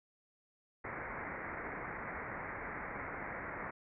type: low-pass noise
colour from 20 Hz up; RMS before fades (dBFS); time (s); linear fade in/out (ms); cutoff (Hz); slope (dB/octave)
white; -43; 0.84-3.71; 10; 2200; 96
effects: none